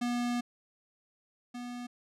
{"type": "tone pair in turn", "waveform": "square", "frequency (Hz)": [241.9, 243.9], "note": ["B3", "B3"], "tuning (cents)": [-36, -21], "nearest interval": "unison", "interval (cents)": 15, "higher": "second", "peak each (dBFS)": [-30, -39], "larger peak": "first", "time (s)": [[0.01, 0.41], [1.54, 1.87]], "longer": "first", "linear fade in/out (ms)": 10, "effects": ["low-pass 9000 Hz 12 dB/octave"]}